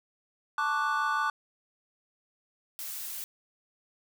triangle chord, D major seventh, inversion second, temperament equal, 880 / 1108.7 / 1174.7 / 1480 Hz, A5 / C#6 / D6 / F#6, 0 / 0 / 0 / 0 cents, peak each -31 / -33 / -28 / -29 dBFS, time 0.58-1.3 s, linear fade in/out 2 ms
blue noise, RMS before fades -38 dBFS, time 2.79-3.24 s, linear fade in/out 0 ms
effects none

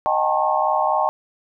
sine tone cluster, 620 / 758 / 822 / 902 / 1082 Hz, D#5 / F#5 / G#5 / A5 / C#6, -6 / +42 / -18 / +43 / -42 cents, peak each -23 dBFS, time 0.06-1.09 s, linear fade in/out 0 ms, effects none

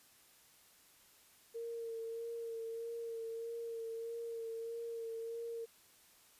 sine tone with vibrato, 459.2 Hz, A#4, 26 cents flat, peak -40 dBFS, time 1.54-5.66 s, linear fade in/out 20 ms, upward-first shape sine, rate 1.6 Hz, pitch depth 22 cents each way, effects white hiss -65 dBFS RMS until 6.39 s + resampled to 32000 Hz

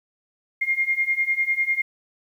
sine beating tone pair, 2118 / 2128 Hz, C7 / C7, +21 / +29 cents, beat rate 10 Hz, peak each -24 / -22 dBFS, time 0.61-1.82 s, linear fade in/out 10 ms, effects 9-bit

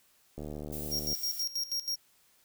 click train, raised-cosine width 2 ms, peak -27 dBFS, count 57, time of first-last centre 0.38-1.129 s, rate 74.8 Hz
violet noise, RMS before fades -41 dBFS, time 0.72-1.44 s, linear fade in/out 10 ms
45% pulse tone with tremolo, 5588 Hz, F8, in tune, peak -30 dBFS, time 0.91-1.96 s, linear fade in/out 20 ms, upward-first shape square, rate 6.2 Hz, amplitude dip 80%
effects white hiss -66 dBFS RMS until 2.44 s

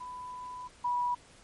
sine tone pair in turn, 997 / 976.5 Hz, B5 / B5, +16 / -20 cents, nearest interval unison, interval 36 cents, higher first, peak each -39 / -27 dBFS, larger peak second, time 0-0.68 / 0.84-1.15 s, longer first, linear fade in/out 10 ms, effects pink hiss -57 dBFS RMS until 1.43 s + MP3 48 kbps

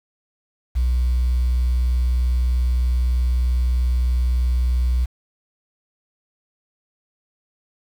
sine tone, 61.6 Hz, B1, 4 cents flat, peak -14 dBFS, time 0.75-5.06 s, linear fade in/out 20 ms, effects tanh soft clip ceiling -14 dBFS + 7-bit

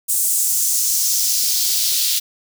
white noise with high-pass filter sweep, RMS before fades -18 dBFS, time 0.08-2.2 s, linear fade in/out 20 ms, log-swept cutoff 8400 to 3800 Hz, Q 2, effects none

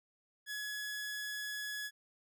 sawtooth tone, 1690 Hz, G#6, 30 cents sharp, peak -35 dBFS, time 0.46-1.91 s, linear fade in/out 50 ms, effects none

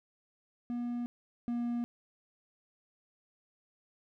triangle tone pair in turn, 240.7 / 238.5 Hz, B3 / A#3, -44 / +40 cents, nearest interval unison, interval 16 cents, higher first, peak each -31 / -29 dBFS, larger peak second, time 0.7-1.06 / 1.48-1.84 s, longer neither, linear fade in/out 0 ms, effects none

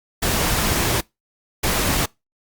pink noise bursts at uneven times, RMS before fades -20 dBFS, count 2, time 0.22-1.01 / 1.63-2.06 s, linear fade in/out 10 ms, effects noise-tail reverb RT60 0.2 s tail -24 dB re dry + Opus 48 kbps

